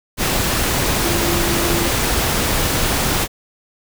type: tone in noise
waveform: sine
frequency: 342.1 Hz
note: F4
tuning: 36 cents flat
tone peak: -22 dBFS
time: 0.99-1.92 s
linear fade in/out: 50 ms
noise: pink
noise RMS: -18 dBFS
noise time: 0.17-3.28 s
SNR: -7 dB
effects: none